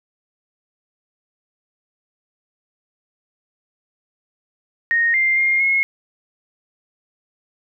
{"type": "tone with pitch steps", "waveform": "sine", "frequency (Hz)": [1859, 2100, 2122, 2166], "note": ["A#6", "C7", "C7", "C#7"], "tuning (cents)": [-5, 6, 24, -41], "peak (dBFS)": -14, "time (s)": [4.91, 5.83], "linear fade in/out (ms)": 0, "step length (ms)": 230, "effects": []}